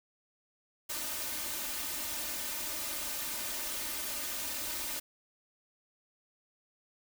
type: noise with comb filter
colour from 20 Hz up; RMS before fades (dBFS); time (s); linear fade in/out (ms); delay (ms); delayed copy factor
white; -37; 0.89-5; 10; 3.3; +0.85
effects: none